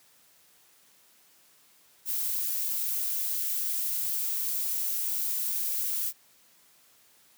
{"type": "noise", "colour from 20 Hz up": "violet", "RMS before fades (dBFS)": -30, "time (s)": [2.05, 6.13], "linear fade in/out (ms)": 50, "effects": ["white hiss -61 dBFS RMS until 7.37 s", "high-pass 100 Hz 12 dB/octave"]}